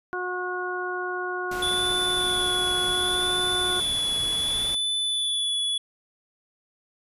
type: harmonic tone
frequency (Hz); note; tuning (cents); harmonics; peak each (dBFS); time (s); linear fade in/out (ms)
362.9; F#4; -34; 1 / 2 / 3 / 4; -31 / -35 / -34 / -31; 0.13-3.8; 0
type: noise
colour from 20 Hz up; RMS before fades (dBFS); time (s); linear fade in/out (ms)
pink; -37; 1.51-4.75; 5
type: tone with vibrato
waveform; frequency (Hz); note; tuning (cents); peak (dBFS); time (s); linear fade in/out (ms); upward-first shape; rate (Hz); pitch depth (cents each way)
square; 3452; A7; -34; -24; 1.62-5.78; 5; sine; 0.68; 23
effects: resampled to 32000 Hz